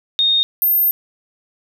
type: tone pair in turn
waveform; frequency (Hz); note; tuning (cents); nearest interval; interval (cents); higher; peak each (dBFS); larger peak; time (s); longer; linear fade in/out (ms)
sine; 3697 / 13175; A#7 / G#9; -15 / -15; octave + minor seventh; 2200; second; -12; neither; 0.19-0.43 / 0.62-0.91; second; 0
effects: 9-bit